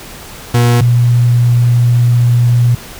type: tone pair in turn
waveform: 40% pulse / sine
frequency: 120 / 120.63 Hz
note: B2 / B2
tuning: -49 / -40 cents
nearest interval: unison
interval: 9 cents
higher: second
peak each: -6 dBFS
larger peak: neither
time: 0.54-0.81 / 0.81-2.75 s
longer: second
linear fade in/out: 5 ms
effects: pink hiss -31 dBFS RMS until 2.99 s